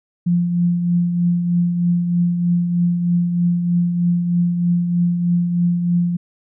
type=tone with tremolo; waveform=sine; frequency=174.2 Hz; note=F3; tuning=4 cents flat; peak=-12 dBFS; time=0.26-6.17 s; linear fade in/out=10 ms; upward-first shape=triangle; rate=3.2 Hz; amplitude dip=50%; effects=none